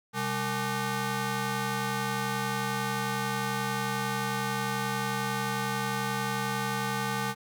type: ring-modulated tone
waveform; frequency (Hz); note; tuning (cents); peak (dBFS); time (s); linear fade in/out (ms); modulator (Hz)
15% pulse; 329.6; E4; 0; -19; 0.13-7.35; 50; 530
effects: none